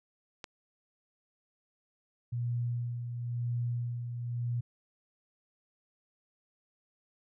click, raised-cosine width 0.2 ms, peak -23 dBFS, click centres 0.442 s
sine tone with tremolo, 120 Hz, B2, 49 cents flat, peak -29 dBFS, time 2.32-4.61 s, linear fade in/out 10 ms, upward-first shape sine, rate 0.98 Hz, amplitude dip 50%
effects none

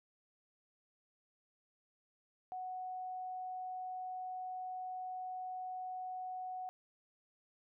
sine tone, 740 Hz, F#5, in tune, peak -40 dBFS, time 2.52-6.69 s, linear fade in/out 0 ms, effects none

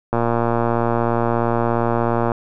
click train, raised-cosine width 1 ms, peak -5 dBFS, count 257, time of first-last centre 0.13-2.318 s, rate 117 Hz, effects none

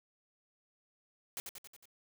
white noise with echo, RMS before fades -40 dBFS, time 1.37-1.4 s, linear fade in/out 0 ms, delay 91 ms, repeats 5, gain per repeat -4 dB, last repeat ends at 1.855 s, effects none

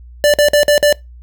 square tone bursts, 587.3 Hz, D5, in tune, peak -8 dBFS, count 5, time 0.24-0.926 s, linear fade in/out 0 ms, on 98 ms, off 49 ms, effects noise-tail reverb RT60 0.2 s tail -23 dB re dry + added 60 Hz sine -34 dBFS peak until 1.22 s

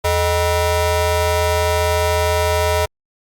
25% pulse ring-modulated tone, 349.6 Hz, F4, 2 cents sharp, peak -8 dBFS, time 0.04-2.86 s, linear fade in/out 10 ms, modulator 268 Hz, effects Opus 48 kbps

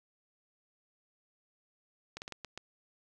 clicks, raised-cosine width 0.2 ms, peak -24 dBFS, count 6, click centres 2.17 / 2.219 / 2.279 / 2.323 / 2.447 / 2.576 s, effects none

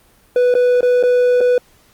triangle tone with dropouts, 493.9 Hz, B4, in tune, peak -8 dBFS, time 0.36-1.58 s, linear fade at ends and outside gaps 2 ms, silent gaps 0.541-0.551 / 0.808-0.829 / 1.028-1.035 / 1.407-1.411 s, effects pink hiss -52 dBFS RMS until 1.93 s + Opus 32 kbps

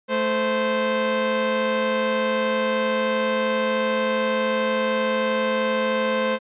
sawtooth tone pair together, 218.6 / 520 Hz, A3 / C5, -11 / -11 cents, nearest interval octave + minor third, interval 1500 cents, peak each -22 / -17 dBFS, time 0.08-6.39 s, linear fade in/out 50 ms, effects resampled to 8000 Hz

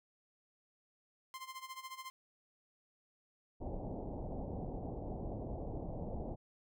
sawtooth tone with tremolo, 1046.5 Hz, C6, in tune, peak -39 dBFS, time 1.34-2.1 s, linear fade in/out 0 ms, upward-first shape sine, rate 14 Hz, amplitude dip 80%
pink low-pass noise, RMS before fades -42 dBFS, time 3.6-6.36 s, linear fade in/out 20 ms, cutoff 800 Hz, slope 48 dB/octave
effects none

